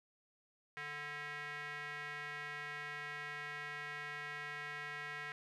square tone with band-pass filter, 147.1 Hz, D3, 3 cents sharp, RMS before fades -45 dBFS, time 0.77-5.32 s, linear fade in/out 0 ms, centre 1900 Hz, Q 3.2, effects none

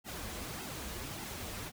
pink noise with flanger, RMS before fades -42 dBFS, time 0.04-1.72 s, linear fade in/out 50 ms, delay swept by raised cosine 1.7 to 7.6 ms, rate 1.7 Hz, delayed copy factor -0.85, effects none

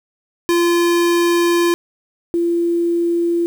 square / sine tone pair in turn, 344.3 / 341.7 Hz, F4 / F4, -25 / -38 cents, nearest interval unison, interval 13 cents, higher first, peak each -13 / -14 dBFS, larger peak first, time 0.49-1.74 / 2.34-3.46 s, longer first, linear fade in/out 0 ms, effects 7-bit

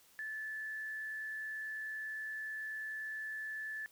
sine tone with frequency modulation, 1741 Hz, A6, 19 cents flat, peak -39 dBFS, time 0.19-3.86 s, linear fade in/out 0 ms, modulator 88.6 Hz, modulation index 0.31, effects white hiss -65 dBFS RMS until 3.91 s

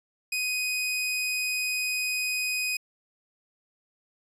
sawtooth tone, 2500 Hz, D#7, 8 cents sharp, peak -23 dBFS, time 0.32-2.77 s, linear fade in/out 5 ms, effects resampled to 32000 Hz

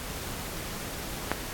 click, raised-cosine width 0.5 ms, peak -10 dBFS, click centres 1.316 s, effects pink hiss -37 dBFS RMS until 1.53 s + AAC 64 kbps

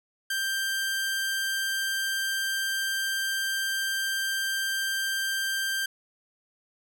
sawtooth tone, 1577 Hz, G6, 10 cents sharp, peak -23 dBFS, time 0.3-5.86 s, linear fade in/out 5 ms, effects none

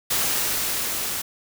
white noise with level ramp, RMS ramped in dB -22 to -28 dBFS, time 0.1-1.22 s, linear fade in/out 10 ms, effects none

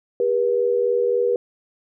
sine tone pair together, 399.1 / 482.8 Hz, G4 / B4, +31 / -39 cents, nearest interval minor third, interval 330 cents, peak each -22 / -18 dBFS, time 0.2-1.36 s, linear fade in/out 2 ms, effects none

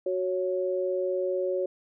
sine tone pair together, 370 / 554.4 Hz, F#4 / C#5, 0 / 0 cents, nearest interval perfect fifth, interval 700 cents, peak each -28 dBFS, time 0.06-1.66 s, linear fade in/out 5 ms, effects none

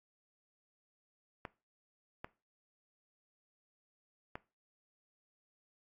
clicks, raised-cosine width 0.5 ms, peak -26 dBFS, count 3, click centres 1.452 / 2.245 / 4.355 s, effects noise-tail reverb RT60 0.3 s tail -19 dB re dry + AAC 48 kbps

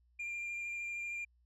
sine tone with vibrato, 2392 Hz, D7, 31 cents sharp, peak -35 dBFS, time 0.19-1.25 s, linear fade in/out 10 ms, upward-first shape sine, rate 13 Hz, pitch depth 11 cents each way, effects tanh soft clip ceiling -37 dBFS + added 60 Hz sine -67 dBFS peak until 1.45 s

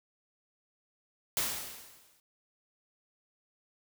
white noise with exponential decay, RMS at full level -29 dBFS, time 1.37-2.2 s, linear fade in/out 1 ms, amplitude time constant 180 ms, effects none

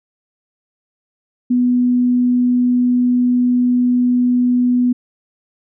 sine tone, 246.9 Hz, B3, in tune, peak -11 dBFS, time 1.5-4.93 s, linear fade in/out 10 ms, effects none

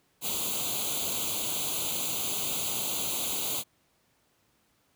white noise with comb filter, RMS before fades -31 dBFS, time 0.21-3.64 s, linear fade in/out 50 ms, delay 0.28 ms, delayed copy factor +1, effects pink hiss -69 dBFS RMS until 4.95 s + high-pass 80 Hz 12 dB/octave

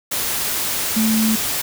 sine tone in noise, 220 Hz, A3, in tune, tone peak -15 dBFS, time 0.96-1.36 s, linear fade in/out 10 ms, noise white, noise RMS -22 dBFS, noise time 0.11-1.62 s, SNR +4 dB, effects none

